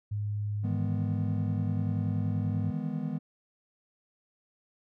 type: tone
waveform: sine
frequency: 103.83 Hz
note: G#2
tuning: in tune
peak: -29 dBFS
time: 0.11-2.71 s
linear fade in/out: 10 ms
type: chord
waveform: triangle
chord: E major seventh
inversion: third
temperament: just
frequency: 154.51 / 164.81 / 206 / 247.2 Hz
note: D#3 / E3 / G#3 / B3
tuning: -12 / 0 / -14 / +2 cents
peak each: -34 dBFS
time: 0.63-3.19 s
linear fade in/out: 20 ms
effects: none